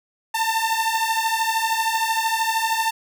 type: beating tone pair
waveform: sawtooth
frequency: 891 / 904 Hz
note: A5 / A5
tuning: +22 / +47 cents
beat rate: 13 Hz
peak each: -19 dBFS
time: 0.34-2.91 s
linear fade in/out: 10 ms
effects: none